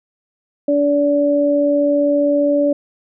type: tone pair together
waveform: sine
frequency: 288.3 / 576.6 Hz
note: D4 / D5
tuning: -32 / -32 cents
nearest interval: octave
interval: 1200 cents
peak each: -16 / -14 dBFS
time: 0.68-2.73 s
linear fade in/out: 5 ms
effects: none